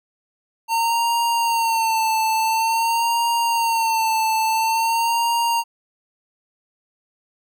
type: tone with vibrato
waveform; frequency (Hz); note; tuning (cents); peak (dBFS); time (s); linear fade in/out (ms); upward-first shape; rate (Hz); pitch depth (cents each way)
square; 909; A#5; -44; -18; 0.68-5.64; 50; sine; 0.48; 49
effects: none